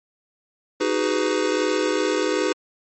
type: chord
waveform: square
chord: G# minor seventh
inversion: second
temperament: just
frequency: 311.5 / 373.8 / 415.3 / 498.4 Hz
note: D#4 / F#4 / G#4 / B4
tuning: +2 / +18 / 0 / +16 cents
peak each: -26 dBFS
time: 0.8-2.53 s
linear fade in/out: 10 ms
effects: MP3 32 kbps